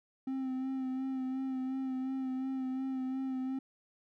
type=tone with vibrato; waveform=triangle; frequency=262.1 Hz; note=C4; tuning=3 cents sharp; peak=-31 dBFS; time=0.27-3.59 s; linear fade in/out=5 ms; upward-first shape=sine; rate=2.8 Hz; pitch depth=26 cents each way; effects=none